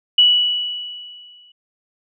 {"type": "tone with exponential decay", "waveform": "sine", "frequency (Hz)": 2945, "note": "F#7", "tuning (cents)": -9, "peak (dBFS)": -7, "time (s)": [0.18, 1.52], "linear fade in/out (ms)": 5, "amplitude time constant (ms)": 290, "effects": []}